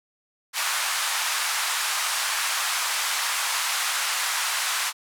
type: band-pass noise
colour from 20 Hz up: pink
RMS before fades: -26 dBFS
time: 0.53-4.93 s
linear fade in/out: 50 ms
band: 950 to 12000 Hz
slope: 24 dB/octave
effects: none